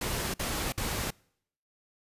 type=noise bursts; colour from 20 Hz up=pink; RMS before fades=-32 dBFS; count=3; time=0.01-1.106 s; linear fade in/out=5 ms; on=330 ms; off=53 ms; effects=noise-tail reverb RT60 0.7 s tail -26 dB re dry + resampled to 32000 Hz

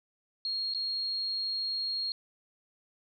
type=tone with dropouts; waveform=sine; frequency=4267 Hz; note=C8; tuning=33 cents sharp; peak=-30 dBFS; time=0.45-2.12 s; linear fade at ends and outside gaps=1 ms; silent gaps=0.738-0.747 s; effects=none

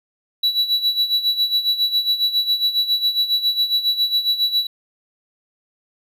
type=tone with tremolo; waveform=triangle; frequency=3931 Hz; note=B7; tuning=9 cents flat; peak=-12 dBFS; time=0.43-4.67 s; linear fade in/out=5 ms; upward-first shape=sine; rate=7.3 Hz; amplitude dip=75%; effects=none

